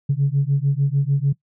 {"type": "beating tone pair", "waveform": "sine", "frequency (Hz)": [136.9, 143.6], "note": ["C#3", "D3"], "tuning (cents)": [-21, -39], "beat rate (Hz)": 6.7, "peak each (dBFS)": -18, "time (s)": [0.09, 1.33], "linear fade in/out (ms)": 10, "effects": ["noise-tail reverb RT60 0.1 s tail -20 dB re dry", "tanh soft clip ceiling -10 dBFS"]}